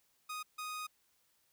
sawtooth tone bursts at uneven times, 1244.5 Hz, D#6, in tune, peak -36 dBFS, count 2, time 0.29-0.43 / 0.58-0.87 s, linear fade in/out 10 ms, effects white hiss -74 dBFS RMS until 1.52 s

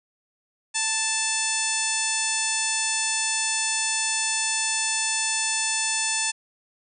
harmonic tone with a mistuned harmonic, 880 Hz, A5, in tune, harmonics 1 / 2 / 3 / 4 / 5 / 6 / 7 / 8 / 9 / 10, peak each -34 / -33 / -30 / -34 / -34 / -33 / -32 / -31 / -34 / -29 dBFS, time 0.74-6.32 s, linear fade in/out 20 ms, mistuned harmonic 1, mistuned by +18 cents, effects none

